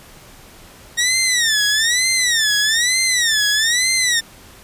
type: tone with vibrato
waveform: 15% pulse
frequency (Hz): 1864.7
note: A#6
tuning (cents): 0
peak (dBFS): -8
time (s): 0.97-4.21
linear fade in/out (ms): 20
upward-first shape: sine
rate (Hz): 1.1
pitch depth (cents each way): 190
effects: pink hiss -43 dBFS RMS until 4.63 s + resampled to 32000 Hz